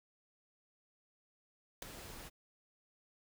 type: noise with ADSR envelope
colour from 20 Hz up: pink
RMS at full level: -37 dBFS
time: 1.82-2.3 s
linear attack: 4 ms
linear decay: 6 ms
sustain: -13 dB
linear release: 28 ms
effects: none